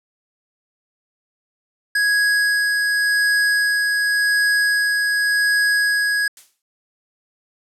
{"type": "tone with tremolo", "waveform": "square", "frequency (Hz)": 1661.2, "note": "G#6", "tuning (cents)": 0, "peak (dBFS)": -15, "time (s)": [1.95, 6.28], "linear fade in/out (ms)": 5, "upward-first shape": "sine", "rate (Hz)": 0.89, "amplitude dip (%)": 25}
{"type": "noise with exponential decay", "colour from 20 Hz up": "blue", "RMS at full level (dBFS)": -35, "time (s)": [6.37, 6.62], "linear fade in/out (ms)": 1, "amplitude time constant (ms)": 53}
{"effects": ["low-pass 10000 Hz 12 dB/octave"]}